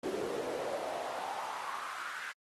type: noise with high-pass filter sweep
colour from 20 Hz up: brown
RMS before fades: -39 dBFS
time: 0.03-2.32 s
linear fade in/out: 5 ms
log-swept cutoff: 350 to 1600 Hz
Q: 4.5
effects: AAC 32 kbps